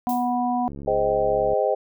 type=harmonic tone; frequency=245.5 Hz; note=B3; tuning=10 cents flat; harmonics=1 / 3 / 4; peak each=-24 / -23 / -30 dBFS; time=0.07-0.68 s; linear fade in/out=0 ms
type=noise with exponential decay; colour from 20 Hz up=violet; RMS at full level=-32 dBFS; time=0.09-0.38 s; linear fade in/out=2 ms; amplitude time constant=61 ms
type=click train; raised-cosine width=3 ms; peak=-24 dBFS; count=60; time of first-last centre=0.69-1.533 s; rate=70 Hz
type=chord; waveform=sine; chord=Ab major seventh; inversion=none; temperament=just; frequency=415.3 / 519.1 / 623 / 778.7 Hz; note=Ab4 / C5 / Eb5 / G5; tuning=0 / -14 / +2 / -12 cents; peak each=-25 / -23 / -23 / -26 dBFS; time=0.87-1.75 s; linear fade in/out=10 ms
effects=none